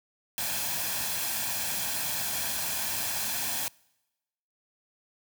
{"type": "noise with comb filter", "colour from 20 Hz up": "white", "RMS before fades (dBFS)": -31, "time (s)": [0.38, 3.68], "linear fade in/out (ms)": 0, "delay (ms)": 1.2, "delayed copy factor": 0.55, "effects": ["noise-tail reverb RT60 1.0 s tail -26 dB re dry", "high-pass 80 Hz 12 dB/octave"]}